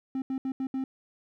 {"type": "tone bursts at uneven times", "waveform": "triangle", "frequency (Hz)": 264.5, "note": "C4", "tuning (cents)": 19, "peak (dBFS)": -26, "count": 5, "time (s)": [[0.15, 0.22], [0.3, 0.38], [0.45, 0.52], [0.6, 0.67], [0.74, 0.84]], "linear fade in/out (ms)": 2, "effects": []}